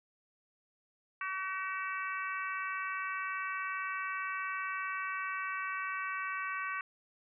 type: harmonic tone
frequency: 379.8 Hz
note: F#4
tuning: 45 cents sharp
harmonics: 3 / 4 / 5 / 6 / 7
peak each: -38 / -40 / -42 / -44 / -45 dBFS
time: 1.21-6.81 s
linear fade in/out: 2 ms
effects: none